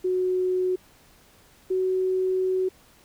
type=tone pair in turn; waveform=sine; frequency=368 / 373.4 Hz; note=F#4 / F#4; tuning=-9 / +16 cents; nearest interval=unison; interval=25 cents; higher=second; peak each=-21 dBFS; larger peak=neither; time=0.04-0.76 / 1.7-2.69 s; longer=second; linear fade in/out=10 ms; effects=pink hiss -56 dBFS RMS until 3.04 s